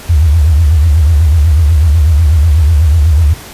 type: tone with vibrato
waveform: sine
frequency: 77.78 Hz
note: D#2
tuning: in tune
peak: -4 dBFS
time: 0.09-3.34 s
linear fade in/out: 10 ms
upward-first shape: triangle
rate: 8.1 Hz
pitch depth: 210 cents each way
effects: pink hiss -30 dBFS RMS until 3.53 s + resampled to 32000 Hz